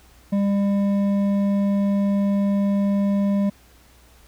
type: tone with hard clipping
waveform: triangle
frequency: 200 Hz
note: G3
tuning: 35 cents sharp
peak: -19 dBFS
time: 0.32-3.5 s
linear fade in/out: 10 ms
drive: 11 dB
effects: added 60 Hz sine -52 dBFS peak until 4.27 s + pink hiss -54 dBFS RMS until 4.27 s